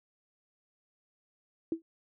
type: tone with exponential decay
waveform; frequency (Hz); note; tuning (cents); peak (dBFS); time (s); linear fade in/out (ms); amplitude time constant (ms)
sine; 328; E4; -9; -24; 1.72-1.82; 2; 20
effects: none